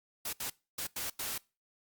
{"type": "noise bursts at uneven times", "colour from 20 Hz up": "white", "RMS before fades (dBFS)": -37, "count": 5, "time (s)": [[0.25, 0.33], [0.4, 0.5], [0.78, 0.87], [0.96, 1.1], [1.19, 1.38]], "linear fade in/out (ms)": 5, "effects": ["noise-tail reverb RT60 0.3 s tail -23 dB re dry", "Opus 48 kbps"]}